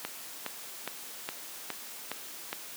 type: click train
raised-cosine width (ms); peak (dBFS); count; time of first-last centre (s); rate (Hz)
0.3; -17; 7; 0.05-2.529; 2.42
effects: white hiss -44 dBFS RMS until 2.76 s + high-pass 200 Hz 12 dB/octave